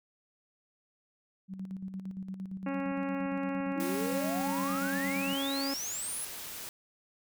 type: tone with tremolo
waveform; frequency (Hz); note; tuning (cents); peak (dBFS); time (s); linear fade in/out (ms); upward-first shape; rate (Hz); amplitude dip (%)
sine; 190; F#3; +46; -35; 1.48-5.38; 50; square; 8.7; 55
type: harmonic tone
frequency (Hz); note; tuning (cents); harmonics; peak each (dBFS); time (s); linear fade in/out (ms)
275.2; C#4; -12; 1 / 2 / 3 / 4 / 5 / 6 / 7 / 8 / 9 / 10; -33 / -39 / -43 / -45 / -47 / -49 / -50 / -51 / -52 / -53; 2.66-5.74; 5
type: exponential sweep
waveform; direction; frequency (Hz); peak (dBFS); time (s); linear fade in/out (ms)
sine; up; 301.7 to 11175; -35; 3.76-6.25; 5
type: noise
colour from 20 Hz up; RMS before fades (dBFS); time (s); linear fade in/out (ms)
white; -42; 3.8-6.69; 0
effects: none